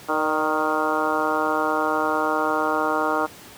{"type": "harmonic tone with a mistuned harmonic", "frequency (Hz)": 155.56, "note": "D#3", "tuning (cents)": 0, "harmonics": [2, 3, 4, 5, 6, 7, 8, 9], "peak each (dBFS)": [-28, -28, -28, -28, -28, -28, -28, -28], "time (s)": [0.08, 3.27], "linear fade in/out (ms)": 20, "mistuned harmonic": 4, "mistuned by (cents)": -38, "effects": ["pink hiss -43 dBFS RMS until 3.57 s", "high-pass 100 Hz 12 dB/octave"]}